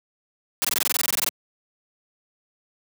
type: noise bursts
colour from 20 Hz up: white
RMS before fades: -22 dBFS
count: 15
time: 0.62-1.289 s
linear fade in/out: 0 ms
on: 25 ms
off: 21 ms
effects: high-pass 150 Hz 12 dB/octave